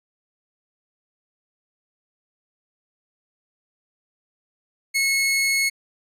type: tone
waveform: sawtooth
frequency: 2184 Hz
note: C#7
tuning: 26 cents flat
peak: -15 dBFS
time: 4.94-5.7 s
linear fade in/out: 20 ms
effects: resampled to 32000 Hz